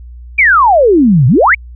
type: exponential two-way sweep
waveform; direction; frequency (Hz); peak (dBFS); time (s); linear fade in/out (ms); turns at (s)
sine; down then up; 2434 to 116.54 to 2434; -4; 0.38-1.55; 10; 1.27
effects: added 60 Hz sine -28 dBFS peak until 1.75 s